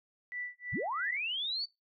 sine tone with tremolo, 1970 Hz, B6, 5 cents flat, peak -35 dBFS, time 0.32-1.17 s, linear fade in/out 0 ms, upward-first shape sine, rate 3 Hz, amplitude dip 100%
sine linear sweep, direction up, 50.5 to 4614 Hz, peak -32 dBFS, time 0.72-1.66 s, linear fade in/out 20 ms
effects noise-tail reverb RT60 0.2 s tail -22 dB re dry

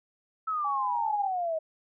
sine exponential sweep, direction down, 1318.5 to 625 Hz, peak -27 dBFS, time 0.47-1.59 s, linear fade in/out 10 ms
sine tone, 825 Hz, G#5, 12 cents flat, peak -31 dBFS, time 0.64-1.28 s, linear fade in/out 10 ms
effects none

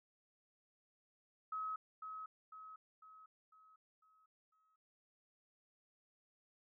sine tone with echo, 1279 Hz, D#6, 47 cents sharp, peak -39 dBFS, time 1.52-1.76 s, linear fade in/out 5 ms, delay 500 ms, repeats 6, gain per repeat -6 dB, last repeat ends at 4.76 s, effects none

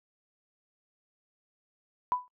sine tone with exponential decay, 994 Hz, B5, 11 cents sharp, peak -21 dBFS, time 2.12-2.28 s, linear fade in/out 0 ms, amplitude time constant 34 ms, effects noise-tail reverb RT60 0.1 s tail -24 dB re dry

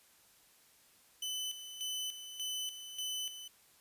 sawtooth tone with tremolo, 3017 Hz, F#7, 33 cents sharp, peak -33 dBFS, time 1.22-3.48 s, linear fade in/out 5 ms, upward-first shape square, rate 1.7 Hz, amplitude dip 65%, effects white hiss -65 dBFS RMS until 3.8 s + resampled to 32000 Hz

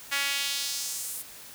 sawtooth tone with high-pass filter sweep, 280.1 Hz, C#4, 18 cents sharp, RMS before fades -31 dBFS, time 0.11-1.23 s, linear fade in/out 20 ms, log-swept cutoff 1800 to 11000 Hz, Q 1.4, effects white hiss -46 dBFS RMS until 1.54 s

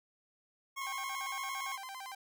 25% pulse tone, 1089 Hz, C#6, 31 cents flat, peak -34 dBFS, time 0.76-1.77 s, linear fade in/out 20 ms
sawtooth tone with vibrato, 900 Hz, A5, 39 cents sharp, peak -39 dBFS, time 0.81-2.15 s, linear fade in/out 5 ms, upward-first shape square, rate 8.8 Hz, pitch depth 240 cents each way
effects none

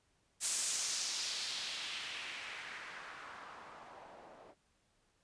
blue noise with low-pass filter sweep, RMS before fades -42 dBFS, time 0.4-4.55 s, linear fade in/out 50 ms, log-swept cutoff 8600 to 580 Hz, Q 1.8, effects pink hiss -75 dBFS RMS until 5.23 s + resampled to 22050 Hz

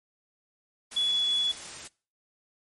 sine tone in noise, 3401 Hz, G#7, 40 cents sharp, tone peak -23 dBFS, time 0.96-1.52 s, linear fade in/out 10 ms, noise white, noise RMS -41 dBFS, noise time 0.91-1.88 s, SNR +15 dB, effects noise-tail reverb RT60 0.4 s tail -24 dB re dry + MP3 48 kbps

